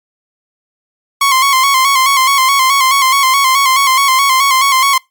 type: tone with vibrato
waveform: sawtooth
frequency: 1077 Hz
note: C6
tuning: 50 cents sharp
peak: -4 dBFS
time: 1.21-4.98 s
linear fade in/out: 5 ms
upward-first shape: square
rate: 4.7 Hz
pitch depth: 55 cents each way
effects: noise-tail reverb RT60 0.2 s tail -24 dB re dry + MP3 96 kbps